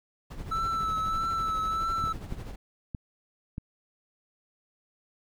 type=noise with tremolo; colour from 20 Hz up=brown; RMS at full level=-36 dBFS; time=0.3-2.56 s; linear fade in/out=10 ms; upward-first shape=sine; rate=12 Hz; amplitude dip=55%
type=tone with vibrato; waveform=triangle; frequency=1318.5 Hz; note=E6; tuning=in tune; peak=-25 dBFS; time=0.51-2.13 s; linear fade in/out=10 ms; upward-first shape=triangle; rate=1.6 Hz; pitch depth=33 cents each way
type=clicks; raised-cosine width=5 ms; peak=-22 dBFS; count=4; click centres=2.04 / 2.324 / 2.948 / 3.581 s
effects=none